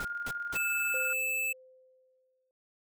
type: noise bursts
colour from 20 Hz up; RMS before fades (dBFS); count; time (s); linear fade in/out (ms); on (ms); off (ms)
pink; -40; 3; 0-0.573; 5; 51; 210
type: tone with tremolo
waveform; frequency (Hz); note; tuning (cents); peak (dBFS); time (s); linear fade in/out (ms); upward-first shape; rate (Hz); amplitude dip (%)
sine; 1416; F6; +23; -32; 0-1.13; 0; square; 20; 45
type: tone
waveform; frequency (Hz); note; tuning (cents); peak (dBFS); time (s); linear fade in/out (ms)
square; 2626; E7; -7; -30; 0.55-1.53; 10
type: tone with exponential decay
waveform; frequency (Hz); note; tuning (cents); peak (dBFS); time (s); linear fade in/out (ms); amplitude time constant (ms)
sine; 516; C5; -24; -36; 0.94-2.51; 1; 340
effects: none